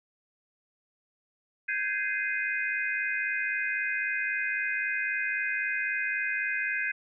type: chord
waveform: sine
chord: Ab major seventh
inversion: third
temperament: just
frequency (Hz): 1557.4 / 1661.2 / 2077 / 2492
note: G6 / Ab6 / C7 / Eb7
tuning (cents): -12 / 0 / -13 / +2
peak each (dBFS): -33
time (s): 1.68-6.92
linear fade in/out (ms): 10
effects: none